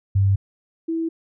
sine tone pair in turn, 98 / 327.6 Hz, G2 / E4, 0 / -11 cents, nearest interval octave + major sixth, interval 2089 cents, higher second, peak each -14 / -21 dBFS, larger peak first, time 0.15-0.36 / 0.88-1.09 s, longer neither, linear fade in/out 10 ms, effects none

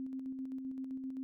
sine tone with tremolo, 263.3 Hz, C4, 11 cents sharp, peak -37 dBFS, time 0-1.23 s, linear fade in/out 0 ms, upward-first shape square, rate 7.7 Hz, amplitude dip 35%, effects none

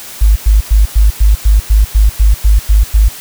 sine tone bursts, 51.91 Hz, G#1, in tune, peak -3 dBFS, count 12, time 0.21-3.088 s, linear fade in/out 10 ms, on 150 ms, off 98 ms, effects white hiss -29 dBFS RMS until 3.2 s

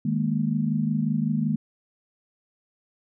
sine chord, D# suspended fourth, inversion none, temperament equal, 155.56 / 207.7 / 233.1 Hz, D#3 / G#3 / A#3, 0 / 0 / 0 cents, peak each -26 dBFS, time 0.05-1.56 s, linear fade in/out 5 ms, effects none

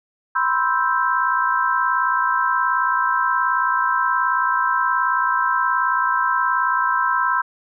sine chord, C major seventh, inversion third, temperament equal, 987.8 / 1046.5 / 1318.5 / 1568 Hz, B5 / C6 / E6 / G6, 0 / 0 / 0 / 0 cents, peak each -22 dBFS, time 0.35-7.42 s, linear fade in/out 10 ms, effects none

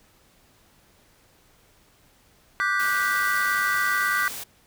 triangle chord, G major seventh, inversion second, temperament just, 1176 / 1470 / 1568 / 1960 Hz, D6 / F#6 / G6 / B6, +2 / -12 / 0 / -14 cents, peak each -25 dBFS, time 2.6-4.28 s, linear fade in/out 0 ms
white noise, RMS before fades -35 dBFS, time 2.79-4.44 s, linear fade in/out 10 ms
effects pink hiss -59 dBFS RMS until 4.66 s

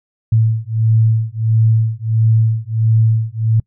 sine beating tone pair, 110.9 / 112.4 Hz, A2 / A2, +14 / +37 cents, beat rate 1.5 Hz, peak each -14 dBFS, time 0.32-3.6 s, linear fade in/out 5 ms, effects noise-tail reverb RT60 0.1 s tail -26 dB re dry

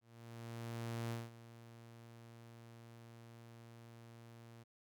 sawtooth tone with ADSR envelope, 116.2 Hz, A#2, 5 cents flat, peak -35 dBFS, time 0.01-4.64 s, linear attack 1100 ms, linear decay 190 ms, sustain -16 dB, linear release 17 ms, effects none

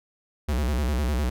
square tone with vibrato, 67.4 Hz, C#2, 48 cents flat, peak -23 dBFS, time 0.48-1.3 s, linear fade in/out 10 ms, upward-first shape square, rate 9.9 Hz, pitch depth 170 cents each way, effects none

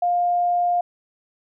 sine tone, 705 Hz, F5, 16 cents sharp, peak -17 dBFS, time 0.02-0.81 s, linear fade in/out 5 ms, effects none

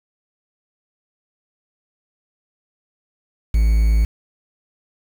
triangle tone with quantisation, 54.7 Hz, A1, 9 cents flat, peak -10 dBFS, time 3.54-4.05 s, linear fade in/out 5 ms, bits 6, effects none

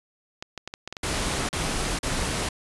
clicks, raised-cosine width 0.2 ms, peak -17 dBFS, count 10, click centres 0.425 / 0.577 / 0.676 / 0.739 / 0.876 / 0.926 / 0.968 / 1.337 / 1.463 / 1.53 s
pink noise bursts, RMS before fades -27 dBFS, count 3, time 1.03-2.49 s, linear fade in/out 5 ms, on 460 ms, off 40 ms
effects resampled to 24000 Hz

